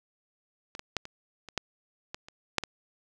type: clicks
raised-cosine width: 0.2 ms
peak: -23 / -21 / -11 / -24 / -26 / -11 / -19 / -29 / -6 / -17 dBFS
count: 10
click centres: 0.751 / 0.794 / 0.967 / 1.054 / 1.487 / 1.577 / 2.145 / 2.285 / 2.583 / 2.637 s
effects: none